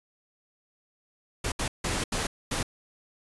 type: noise bursts at uneven times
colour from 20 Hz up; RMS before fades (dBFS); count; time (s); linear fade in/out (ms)
pink; -29; 5; 1.44-1.52 / 1.59-1.68 / 1.84-2.04 / 2.12-2.27 / 2.51-2.63; 5
effects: resampled to 24000 Hz